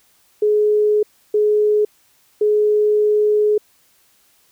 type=tone bursts at uneven times; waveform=sine; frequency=421.5 Hz; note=G#4; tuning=26 cents sharp; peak=-12 dBFS; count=3; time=0.42-1.03 / 1.34-1.85 / 2.41-3.58 s; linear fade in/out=5 ms; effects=white hiss -57 dBFS RMS until 4.51 s